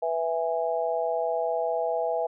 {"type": "chord", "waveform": "sine", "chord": "E major", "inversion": "second", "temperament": "just", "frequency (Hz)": [494.4, 659.3, 824.1], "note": ["B4", "E5", "G#5"], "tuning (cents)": [2, 0, -14], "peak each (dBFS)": [-29, -27, -31], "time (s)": [0.02, 2.27], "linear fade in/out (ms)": 10, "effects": []}